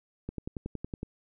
click train, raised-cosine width 3 ms, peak -22 dBFS, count 9, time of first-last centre 0.29-1.031 s, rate 10.8 Hz, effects none

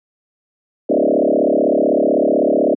sine tone with frequency modulation, 438.1 Hz, A4, 7 cents flat, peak -11 dBFS, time 0.89-2.75 s, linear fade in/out 10 ms, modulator 35.9 Hz, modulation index 5.6, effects high-pass 200 Hz 12 dB/octave

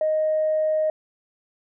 sine tone, 622.3 Hz, D#5, in tune, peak -18 dBFS, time 0.01-0.9 s, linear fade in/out 2 ms, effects tanh soft clip ceiling -14 dBFS

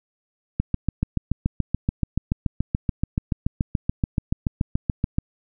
click train, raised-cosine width 5 ms, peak -8 dBFS, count 33, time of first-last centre 0.6-5.185 s, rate 6.98 Hz, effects none

